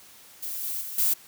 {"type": "noise with level steps", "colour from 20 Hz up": "violet", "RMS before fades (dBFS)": [-33, -31, -36, -23], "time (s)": [0.42, 1.14], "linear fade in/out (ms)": 10, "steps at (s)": [0.63, 0.81, 0.98], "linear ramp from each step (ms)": 5, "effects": ["white hiss -51 dBFS RMS until 1.27 s", "high-pass 60 Hz 12 dB/octave"]}